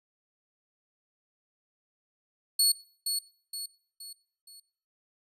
20% pulse tone with echo, 4386 Hz, C#8, 19 cents flat, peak -15 dBFS, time 2.59-2.72 s, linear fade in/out 5 ms, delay 470 ms, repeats 4, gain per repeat -7 dB, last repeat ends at 4.6 s, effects noise-tail reverb RT60 0.5 s tail -20 dB re dry + resampled to 32000 Hz

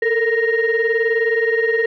sine tone cluster, 444 / 463.1 / 1865 Hz, A4 / A#4 / A#6, +16 / -11 / 0 cents, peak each -18 dBFS, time 0.02-1.86 s, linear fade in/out 5 ms, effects tanh soft clip ceiling -9 dBFS

